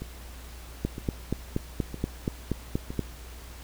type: two click trains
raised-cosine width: 3 ms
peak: -13 / -22 dBFS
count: 10 / 4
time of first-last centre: 0.85-2.993 / 0.02-2.905 s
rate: 4.2 / 1.04 Hz
effects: added 60 Hz sine -42 dBFS peak until 3.63 s + pink hiss -48 dBFS RMS until 3.63 s